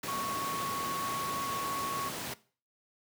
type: tone in noise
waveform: sine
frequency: 1108.7 Hz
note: C#6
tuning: in tune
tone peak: -33 dBFS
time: 0.08-2.09 s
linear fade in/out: 5 ms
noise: pink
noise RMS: -37 dBFS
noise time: 0.03-2.34 s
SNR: +1 dB
effects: noise-tail reverb RT60 0.4 s tail -19 dB re dry + high-pass 150 Hz 12 dB/octave